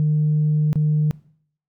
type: tone with dropouts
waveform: sine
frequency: 151.9 Hz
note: D#3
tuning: 41 cents flat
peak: -14 dBFS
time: 0-1.11 s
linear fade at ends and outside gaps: 0 ms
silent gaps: 0.73-0.757 s
effects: noise-tail reverb RT60 0.6 s tail -21 dB re dry + tanh soft clip ceiling -12 dBFS